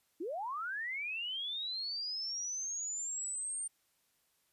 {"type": "linear sweep", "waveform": "sine", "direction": "up", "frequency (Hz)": [293.7, 8870], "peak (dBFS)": -36, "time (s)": [0.2, 3.68], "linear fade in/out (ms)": 10, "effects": ["white hiss -75 dBFS RMS until 4.52 s", "resampled to 32000 Hz"]}